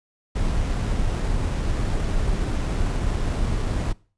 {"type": "noise with sample-and-hold", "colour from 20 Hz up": "brown", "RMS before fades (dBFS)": -23, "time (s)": [0.35, 3.93], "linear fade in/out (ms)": 10, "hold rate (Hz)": 8820, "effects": ["noise-tail reverb RT60 0.4 s tail -22 dB re dry", "resampled to 22050 Hz"]}